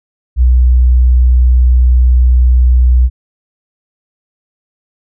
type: tone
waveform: sine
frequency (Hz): 62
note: B1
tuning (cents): +7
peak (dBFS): -4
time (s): 0.36-3.1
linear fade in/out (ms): 50
effects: none